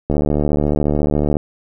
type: click train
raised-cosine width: 2 ms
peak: -4 dBFS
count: 95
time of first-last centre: 0.1-1.369 s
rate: 74.1 Hz
effects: none